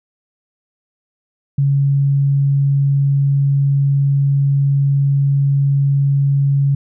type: tone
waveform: sine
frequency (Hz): 139.5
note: C#3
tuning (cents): +11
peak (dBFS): -11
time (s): 1.58-6.75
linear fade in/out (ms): 5
effects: none